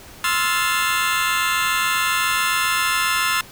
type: chord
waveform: 25% pulse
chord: F major seventh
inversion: second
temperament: just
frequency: 1047.7 / 1309.6 / 1396.9 / 1746.1 Hz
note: C6 / E6 / F6 / A6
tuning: +2 / -12 / 0 / -14 cents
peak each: -20 dBFS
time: 0.24-3.41 s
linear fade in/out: 2 ms
effects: pink hiss -42 dBFS RMS until 3.51 s